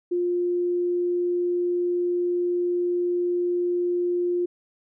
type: tone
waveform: sine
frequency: 352.7 Hz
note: F4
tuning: 17 cents sharp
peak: -21 dBFS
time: 0.11-4.46 s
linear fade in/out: 10 ms
effects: none